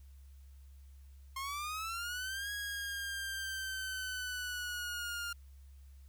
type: linear two-way sweep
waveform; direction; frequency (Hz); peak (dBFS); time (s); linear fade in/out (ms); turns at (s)
sawtooth; up then down; 1061 to 1655 to 1403; -34; 1.36-5.33; 5; 2.51
effects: added 68 Hz sine -52 dBFS peak until 6.08 s + white hiss -72 dBFS RMS until 6.08 s